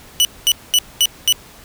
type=tone bursts; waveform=sawtooth; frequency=2960 Hz; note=F#7; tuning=in tune; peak=-7 dBFS; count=5; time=0.2-1.325 s; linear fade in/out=0 ms; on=49 ms; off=220 ms; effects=pink hiss -42 dBFS RMS until 1.64 s